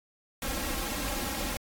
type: noise with comb filter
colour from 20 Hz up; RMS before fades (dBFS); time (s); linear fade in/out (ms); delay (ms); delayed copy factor
pink; -33; 0.42-1.57; 2; 3.7; +0.75
effects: AAC 64 kbps